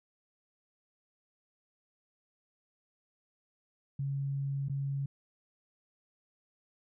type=tone with dropouts; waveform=sine; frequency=138.59 Hz; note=C#3; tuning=in tune; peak=-31 dBFS; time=3.99-5.06 s; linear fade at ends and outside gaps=5 ms; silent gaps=4.685-4.696 s; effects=none